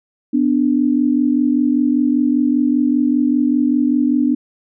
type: tone pair together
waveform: sine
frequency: 248.8 / 293.9 Hz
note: B3 / D4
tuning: +13 / +1 cents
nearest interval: minor third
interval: 288 cents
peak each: -15 dBFS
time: 0.33-4.35 s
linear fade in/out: 10 ms
effects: none